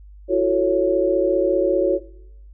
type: chord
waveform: sine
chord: F# minor seventh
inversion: third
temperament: equal with one note detuned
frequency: 335 / 370 / 440 / 554.4 Hz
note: E4 / F#4 / A4 / C#5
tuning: +28 / 0 / 0 / 0 cents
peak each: -22 / -19 / -25 / -19 dBFS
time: 0.28-2 s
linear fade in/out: 50 ms
effects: noise-tail reverb RT60 0.8 s tail -19 dB re dry + added 50 Hz sine -40 dBFS peak until 2.53 s